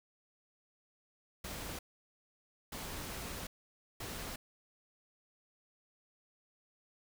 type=noise bursts at uneven times; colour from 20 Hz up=pink; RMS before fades=-43 dBFS; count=3; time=1.44-1.79 / 2.72-3.47 / 4-4.36 s; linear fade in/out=5 ms; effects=none